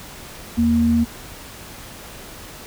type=tone pair together; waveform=sine; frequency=82.41 / 233.5 Hz; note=E2 / A#3; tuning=0 / +3 cents; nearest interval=octave + tritone; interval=1803 cents; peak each=-23 / -14 dBFS; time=0.57-1.05 s; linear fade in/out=20 ms; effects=pink hiss -38 dBFS RMS until 2.66 s